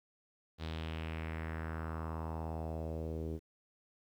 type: tone with low-pass filter sweep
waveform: sawtooth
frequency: 80.3 Hz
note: E2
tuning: 45 cents flat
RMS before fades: -40 dBFS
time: 0.58-3.4 s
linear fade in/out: 50 ms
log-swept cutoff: 4000 to 380 Hz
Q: 2.8
effects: 11-bit